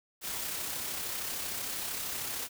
white noise with amplitude modulation, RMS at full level -35 dBFS, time 0.21-2.49 s, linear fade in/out 50 ms, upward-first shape sine, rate 33 Hz, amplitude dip 30%, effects none

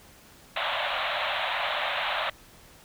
pink band-pass noise, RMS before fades -29 dBFS, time 0.56-2.3 s, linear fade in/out 5 ms, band 560 to 3900 Hz, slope 96 dB/octave, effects pink hiss -53 dBFS RMS until 2.84 s

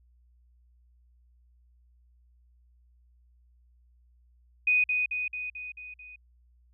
sine tone with echo, 2489 Hz, D#7, in tune, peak -20 dBFS, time 4.67-4.84 s, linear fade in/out 5 ms, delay 220 ms, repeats 6, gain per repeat -4 dB, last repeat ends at 6.16 s, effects added 60 Hz sine -59 dBFS peak until 6.73 s

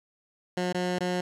15% pulse tone with dropouts, 180.1 Hz, F#3, 46 cents flat, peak -20 dBFS, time 0.57-1.21 s, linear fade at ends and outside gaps 5 ms, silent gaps 0.727-0.745 / 0.987-1.006 s, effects low-pass 7000 Hz 12 dB/octave + 10-bit

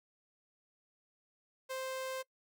sawtooth tone, 523.3 Hz, C5, in tune, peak -34 dBFS, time 1.69-2.23 s, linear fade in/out 20 ms, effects noise-tail reverb RT60 0.1 s tail -22 dB re dry

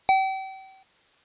square tone with exponential decay, 767 Hz, G5, 38 cents flat, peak -15 dBFS, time 0.09-0.83 s, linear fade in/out 0 ms, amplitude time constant 160 ms, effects white hiss -60 dBFS RMS until 1.24 s + resampled to 8000 Hz

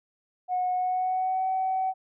sine tone with pitch glide, 730 to 756.2 Hz, F#5 to F#5, -24 to +38 cents, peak -23 dBFS, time 0.48-1.94 s, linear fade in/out 50 ms, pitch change +62 cents, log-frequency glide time 0.73-1.47 s, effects tanh soft clip ceiling -19 dBFS

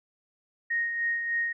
sine tone with tremolo, 1864.7 Hz, A#6, in tune, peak -24 dBFS, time 0.7-1.53 s, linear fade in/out 10 ms, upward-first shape sine, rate 3.3 Hz, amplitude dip 45%, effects none

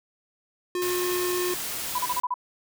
square tone, 358.9 Hz, F4, 47 cents sharp, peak -26 dBFS, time 0.75-1.54 s, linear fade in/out 2 ms
white noise, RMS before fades -32 dBFS, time 0.82-2.2 s, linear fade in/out 0 ms
sine tone bursts, 992 Hz, B5, 7 cents sharp, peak -23 dBFS, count 6, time 1.95-2.341 s, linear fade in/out 5 ms, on 36 ms, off 35 ms
effects none

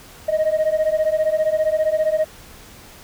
sine beating tone pair, 617 / 632 Hz, D#5 / D#5, -15 / +27 cents, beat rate 15 Hz, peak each -17 dBFS, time 0.28-2.25 s, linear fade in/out 10 ms, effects tanh soft clip ceiling -13 dBFS + pink hiss -43 dBFS RMS until 3.03 s

